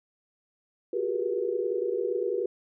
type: tone cluster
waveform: sine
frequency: 354.8 / 372.6 / 402.8 / 429.7 / 481.4 Hz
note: F4 / F#4 / G4 / A4 / B4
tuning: +27 / +12 / +47 / -41 / -44 cents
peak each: -36 / -32 / -31 / -38 / -30 dBFS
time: 0.93-2.46 s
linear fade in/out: 5 ms
effects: none